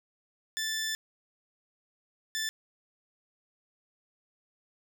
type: tone bursts at uneven times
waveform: 15% pulse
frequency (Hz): 1760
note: A6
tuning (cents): 0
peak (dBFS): -24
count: 2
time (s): 0.57-0.95 / 2.35-2.49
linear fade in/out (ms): 0
effects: none